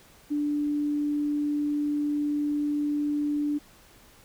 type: tone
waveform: sine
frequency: 293.7 Hz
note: D4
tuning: in tune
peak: -24 dBFS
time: 0.3-3.59 s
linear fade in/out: 20 ms
effects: pink hiss -55 dBFS RMS until 4.24 s